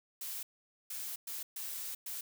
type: noise bursts at uneven times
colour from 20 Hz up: blue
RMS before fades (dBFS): -41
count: 5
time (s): 0.21-0.43 / 0.9-1.16 / 1.27-1.43 / 1.56-1.95 / 2.06-2.21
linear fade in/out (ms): 5
effects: none